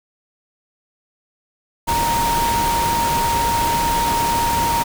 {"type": "tone in noise", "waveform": "sine", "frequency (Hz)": 932.3, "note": "A#5", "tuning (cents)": 0, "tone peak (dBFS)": -17, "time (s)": [1.87, 4.84], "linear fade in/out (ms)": 20, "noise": "pink", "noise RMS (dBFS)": -23, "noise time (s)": [1.87, 4.84], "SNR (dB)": 3, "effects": []}